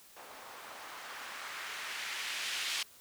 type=noise with low-pass filter sweep; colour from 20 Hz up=violet; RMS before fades=-41 dBFS; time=0.16-2.83 s; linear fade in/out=5 ms; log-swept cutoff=750 to 3000 Hz; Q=1.2; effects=white hiss -58 dBFS RMS until 3 s